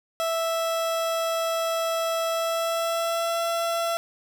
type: tone with pitch glide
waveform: 30% pulse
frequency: 659 to 673.2 Hz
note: E5 to E5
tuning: -1 to +36 cents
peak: -21 dBFS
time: 0.2-3.97 s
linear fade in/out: 0 ms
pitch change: +37 cents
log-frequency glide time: 2.31-3.42 s
effects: none